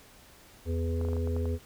harmonic tone, 83.1 Hz, E2, 15 cents sharp, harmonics 1 / 3 / 5 / 6, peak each -28 / -37 / -37 / -40 dBFS, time 0.65-1.59 s, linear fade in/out 50 ms
clicks, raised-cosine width 1 ms, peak -28 dBFS, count 8, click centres 1.013 / 1.05 / 1.086 / 1.132 / 1.167 / 1.274 / 1.365 / 1.456 s
effects pink hiss -55 dBFS RMS until 1.65 s

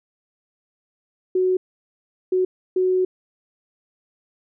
sine tone bursts at uneven times, 370 Hz, F#4, in tune, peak -16 dBFS, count 3, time 1.35-1.57 / 2.32-2.45 / 2.76-3.05 s, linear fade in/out 5 ms, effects none

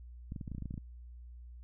clicks, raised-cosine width 5 ms, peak -28 dBFS, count 12, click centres 0.321 / 0.362 / 0.412 / 0.478 / 0.517 / 0.549 / 0.582 / 0.623 / 0.657 / 0.709 / 0.741 / 0.778 s, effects added 60 Hz sine -47 dBFS peak until 1.63 s

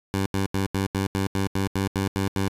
15% pulse tone bursts, 97.2 Hz, G2, 14 cents flat, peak -16 dBFS, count 12, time 0.14-2.482 s, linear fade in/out 0 ms, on 120 ms, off 82 ms, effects resampled to 32000 Hz

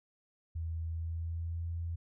sine tone with pitch glide, 81.9 to 84.2 Hz, E2 to E2, -11 to +37 cents, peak -34 dBFS, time 0.55-1.96 s, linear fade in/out 10 ms, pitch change +48 cents, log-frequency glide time 0.89-1.68 s, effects none

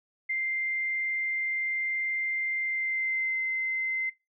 sine tone with pitch glide, 2093 to 2069 Hz, C7 to C7, 0 to -20 cents, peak -27 dBFS, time 0.29-4.1 s, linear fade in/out 10 ms, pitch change -20 cents, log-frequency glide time 2.59-3.42 s, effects noise-tail reverb RT60 0.2 s tail -20 dB re dry

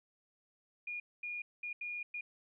sine tone bursts at uneven times, 2433 Hz, D#7, 39 cents flat, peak -38 dBFS, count 5, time 0.87-1 / 1.23-1.42 / 1.63-1.73 / 1.81-2.03 / 2.14-2.21 s, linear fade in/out 5 ms, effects none

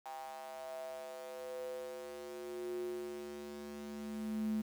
square tone with high-pass filter sweep, 72.4 Hz, D2, 24 cents flat, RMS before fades -43 dBFS, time 0.05-4.62 s, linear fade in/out 10 ms, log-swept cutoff 810 to 210 Hz, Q 8.5, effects 10-bit

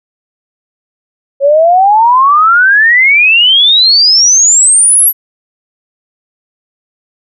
sine exponential sweep, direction up, 543 to 11840 Hz, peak -3 dBFS, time 1.4-5.13 s, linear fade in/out 50 ms, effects none

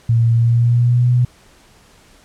sine tone with pitch glide, 115.7 to 123.29 Hz, A#2 to B2, -13 to -3 cents, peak -10 dBFS, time 0.09-1.25 s, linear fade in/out 5 ms, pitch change +110 cents, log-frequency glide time 0.33-1.1 s, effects pink hiss -49 dBFS RMS until 2.24 s + low-pass 10000 Hz 12 dB/octave

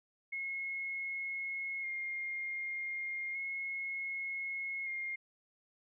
sine tone with vibrato, 2147 Hz, C7, 44 cents sharp, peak -36 dBFS, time 0.32-5.16 s, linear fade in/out 10 ms, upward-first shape square, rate 0.33 Hz, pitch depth 18 cents each way, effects none

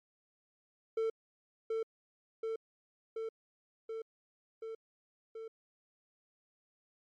triangle tone with echo, 447.4 Hz, A4, 29 cents sharp, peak -28 dBFS, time 0.97-1.1 s, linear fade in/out 5 ms, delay 730 ms, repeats 6, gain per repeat -2 dB, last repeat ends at 5.48 s, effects MP3 48 kbps

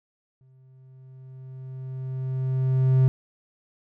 triangle tone with exponential growth, 130.7 Hz, C3, 1 cent flat, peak -12 dBFS, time 0.41-3.08 s, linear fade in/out 0 ms, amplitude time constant 580 ms, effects none

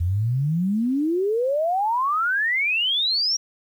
sine exponential sweep, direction up, 82.41 to 5730 Hz, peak -19 dBFS, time 0-3.37 s, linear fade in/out 10 ms, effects 9-bit

